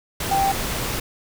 sine tone in noise, 784 Hz, G5, in tune, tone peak -17 dBFS, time 0.31-0.52 s, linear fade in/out 5 ms, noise pink, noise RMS -26 dBFS, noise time 0.2-1 s, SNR +6 dB, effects none

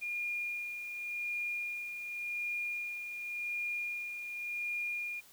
sine tone with tremolo, 2421 Hz, D#7, 48 cents flat, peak -33 dBFS, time 0.01-5.21 s, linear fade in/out 20 ms, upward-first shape sine, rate 0.89 Hz, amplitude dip 50%, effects white hiss -59 dBFS RMS until 5.32 s

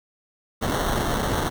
pink noise with sample-and-hold, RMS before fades -24 dBFS, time 0.61-1.5 s, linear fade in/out 20 ms, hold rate 2450 Hz, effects none

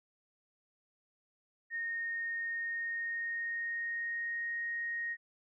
sine tone with pitch glide, 1848 to 1868.4 Hz, A#6 to A#6, -16 to +3 cents, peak -34 dBFS, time 1.7-5.17 s, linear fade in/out 50 ms, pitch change +19 cents, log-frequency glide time 2.46-4.62 s, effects none

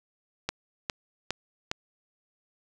click train, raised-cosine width 0.2 ms, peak -11 dBFS, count 4, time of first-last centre 0.49-1.714 s, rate 2.45 Hz, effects none

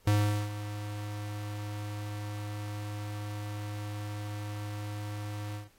square tone with ADSR envelope, 104 Hz, G#2, 3 cents sharp, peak -22 dBFS, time 0.07-5.69 s, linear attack 4 ms, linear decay 420 ms, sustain -14 dB, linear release 140 ms, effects pink hiss -64 dBFS RMS until 5.78 s + AAC 48 kbps

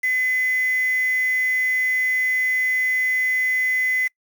sine tone with quantisation, 2025 Hz, B6, 43 cents sharp, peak -18 dBFS, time 0.03-4.08 s, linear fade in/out 10 ms, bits 6, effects noise-tail reverb RT60 0.1 s tail -24 dB re dry

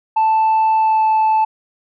sine tone with pitch glide, 880 to 874.4 Hz, A5 to A5, 0 to -11 cents, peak -9 dBFS, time 0.16-1.45 s, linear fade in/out 10 ms, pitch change -11 cents, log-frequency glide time 0.77-1.04 s, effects tanh soft clip ceiling -10 dBFS

